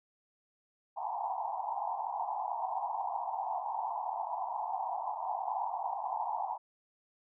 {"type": "band-pass noise", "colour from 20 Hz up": "pink", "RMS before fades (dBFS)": -36, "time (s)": [0.96, 6.58], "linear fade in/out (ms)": 20, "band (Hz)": [710, 990], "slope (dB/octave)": 96, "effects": []}